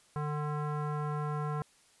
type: tone with low-pass filter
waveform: square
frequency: 149.4 Hz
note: D3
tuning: 30 cents sharp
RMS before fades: -34 dBFS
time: 0.16-1.62 s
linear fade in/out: 0 ms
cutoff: 1200 Hz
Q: 3.2
effects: white hiss -64 dBFS RMS until 2 s + resampled to 24000 Hz

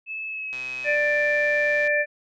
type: tone with pitch glide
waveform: sine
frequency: 2607 to 2542 Hz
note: E7 to D#7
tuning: -20 to +36 cents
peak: -29 dBFS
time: 0.06-0.97 s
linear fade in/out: 50 ms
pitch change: -44 cents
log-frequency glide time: 0.27-0.59 s
type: click train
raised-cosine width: 0.2 ms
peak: -24 dBFS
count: 173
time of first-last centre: 0.53-1.874 s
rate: 128 Hz
type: harmonic tone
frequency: 590 Hz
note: D5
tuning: 8 cents sharp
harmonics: 1 / 3 / 4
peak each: -23 / -22 / -26 dBFS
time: 0.84-2.06 s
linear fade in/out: 50 ms
effects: none

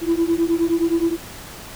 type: beating tone pair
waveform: sine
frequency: 329.6 / 339.2 Hz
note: E4 / E4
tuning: 0 / +50 cents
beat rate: 9.6 Hz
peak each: -18 dBFS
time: 0.01-1.17 s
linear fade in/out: 50 ms
effects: tanh soft clip ceiling -11 dBFS + pink hiss -37 dBFS RMS until 1.75 s

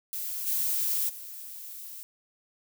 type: noise with level steps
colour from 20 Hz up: violet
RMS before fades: -34 / -28 / -42 dBFS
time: 0.13-2.03 s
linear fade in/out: 0 ms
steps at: 0.46 / 1.08 s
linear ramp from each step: 20 ms
effects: none

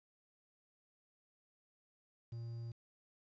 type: tone with quantisation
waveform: triangle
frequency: 116.5 Hz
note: A#2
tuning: 1 cent flat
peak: -40 dBFS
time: 2.32-2.72 s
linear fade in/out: 5 ms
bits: 11
effects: resampled to 16000 Hz

